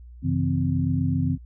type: tone cluster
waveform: sine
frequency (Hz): 94.1 / 135.7 / 163.3 / 257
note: F#2 / C#3 / E3 / C4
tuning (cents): +30 / -36 / -16 / -31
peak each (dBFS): -26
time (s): 0.22-1.38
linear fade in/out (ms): 50
effects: added 60 Hz sine -41 dBFS peak until 1.45 s